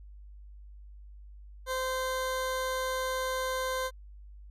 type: tone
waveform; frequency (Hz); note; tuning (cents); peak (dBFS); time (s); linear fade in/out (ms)
20% pulse; 518; C5; -17; -25; 1.66-3.91; 50
effects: added 50 Hz sine -46 dBFS peak until 4.5 s + resampled to 32000 Hz